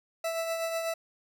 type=tone with tremolo; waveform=40% pulse; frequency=659.3 Hz; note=E5; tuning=in tune; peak=-27 dBFS; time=0.24-0.94 s; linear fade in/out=5 ms; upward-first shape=triangle; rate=8.1 Hz; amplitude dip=45%; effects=none